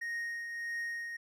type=tone with tremolo; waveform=triangle; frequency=1865 Hz; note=A#6; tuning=in tune; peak=-32 dBFS; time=0.01-1.17 s; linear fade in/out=10 ms; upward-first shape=triangle; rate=1.6 Hz; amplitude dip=45%; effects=none